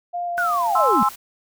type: tone with vibrato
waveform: sine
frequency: 698.5 Hz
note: F5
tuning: in tune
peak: -23 dBFS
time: 0.13-0.82 s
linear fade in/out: 20 ms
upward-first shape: square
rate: 3.3 Hz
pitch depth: 9 cents each way
type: noise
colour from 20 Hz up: white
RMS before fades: -39 dBFS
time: 0.37-1.16 s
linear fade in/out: 10 ms
type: linear sweep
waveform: sine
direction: down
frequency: 1502 to 186.1 Hz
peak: -19 dBFS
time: 0.38-1.03 s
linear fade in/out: 0 ms
type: chord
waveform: sine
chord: Ab augmented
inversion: none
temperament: equal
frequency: 830.6 / 1046.5 / 1318.5 Hz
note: Ab5 / C6 / E6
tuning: 0 / 0 / 0 cents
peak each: -21 / -19 / -19 dBFS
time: 0.75-1.09 s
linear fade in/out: 5 ms
effects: none